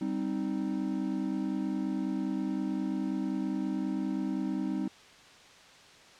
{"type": "chord", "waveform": "triangle", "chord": "C minor", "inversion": "second", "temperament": "equal", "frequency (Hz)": [196, 261.6, 311.1], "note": ["G3", "C4", "Eb4"], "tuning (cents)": [0, 0, 0], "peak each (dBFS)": -32, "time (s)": [0.01, 4.88], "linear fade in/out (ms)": 5, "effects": ["white hiss -54 dBFS RMS until 6.19 s", "low-pass 5000 Hz 12 dB/octave"]}